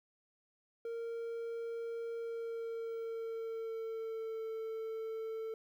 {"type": "tone with pitch glide", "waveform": "triangle", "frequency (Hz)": [462.3, 445], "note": ["A#4", "A4"], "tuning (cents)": [-14, 20], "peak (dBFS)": -36, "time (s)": [0.85, 5.54], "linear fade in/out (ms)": 2, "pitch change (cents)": -66, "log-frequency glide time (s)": [2.16, 4.45], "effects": ["12-bit"]}